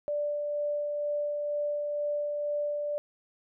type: tone with tremolo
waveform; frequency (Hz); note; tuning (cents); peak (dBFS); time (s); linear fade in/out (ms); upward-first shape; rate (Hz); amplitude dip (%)
sine; 587.3; D5; 0; -27; 0.08-2.98; 0; sine; 2.1; 25
effects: none